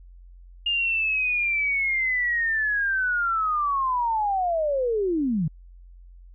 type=linear sweep; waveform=sine; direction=down; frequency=2834 to 143.9 Hz; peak=-21 dBFS; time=0.66-5.48 s; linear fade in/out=5 ms; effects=added 44 Hz sine -44 dBFS peak until 6.34 s